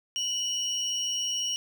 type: tone pair together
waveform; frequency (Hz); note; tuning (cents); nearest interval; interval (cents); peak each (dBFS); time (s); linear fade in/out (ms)
triangle; 2956 / 5622; F#7 / F8; -2 / +11; major seventh; 1113; -28 / -30; 0.16-1.56; 0
effects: none